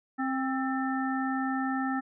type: harmonic tone with a mistuned harmonic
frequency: 264.4 Hz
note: C4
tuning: 18 cents sharp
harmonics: 1 / 3 / 5 / 7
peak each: -29 / -34 / -36 / -37 dBFS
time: 0.18-2.01 s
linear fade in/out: 20 ms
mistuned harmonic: 7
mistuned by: -57 cents
effects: none